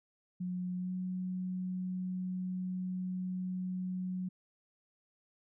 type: tone with pitch glide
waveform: sine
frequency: 180.9 to 183.85 Hz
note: F#3 to F#3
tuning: -39 to -11 cents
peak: -34 dBFS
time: 0.4-4.29 s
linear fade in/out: 10 ms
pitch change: +28 cents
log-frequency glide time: 0.77-0.92 s
effects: none